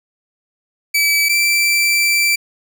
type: tone pair in turn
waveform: sawtooth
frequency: 2300 / 2338 Hz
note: D7 / D7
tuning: -37 / -8 cents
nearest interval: unison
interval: 29 cents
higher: second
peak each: -9 dBFS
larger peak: neither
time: 0.94-1.29 / 1.29-2.36 s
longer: second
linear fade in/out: 10 ms
effects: none